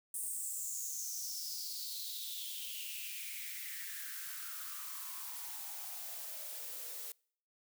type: noise with high-pass filter sweep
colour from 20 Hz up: blue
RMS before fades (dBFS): -43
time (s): 0.14-7.12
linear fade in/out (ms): 2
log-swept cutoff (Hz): 9200 to 430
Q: 6
effects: noise-tail reverb RT60 0.6 s tail -26 dB re dry